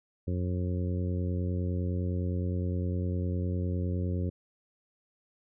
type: harmonic tone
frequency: 89.8 Hz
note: F2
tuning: 49 cents sharp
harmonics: 1 / 2 / 3 / 4 / 5 / 6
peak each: -29 / -35 / -39 / -41 / -43 / -45 dBFS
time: 0.27-4.3 s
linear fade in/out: 10 ms
effects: none